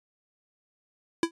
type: tone with exponential decay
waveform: square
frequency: 332.7 Hz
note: E4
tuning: 16 cents sharp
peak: -19 dBFS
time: 1.23-1.31 s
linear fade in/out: 2 ms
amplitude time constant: 17 ms
effects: resampled to 22050 Hz